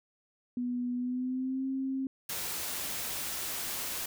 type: tone with pitch glide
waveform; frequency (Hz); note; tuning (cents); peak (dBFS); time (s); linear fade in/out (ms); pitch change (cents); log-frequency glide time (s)
sine; 245.6 to 266.3; B3 to C4; -9 to +31; -30; 0.57-2.07; 2; +140; 0.95-1.66
type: noise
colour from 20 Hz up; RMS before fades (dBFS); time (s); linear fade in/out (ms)
white; -36; 2.29-4.06; 5
effects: none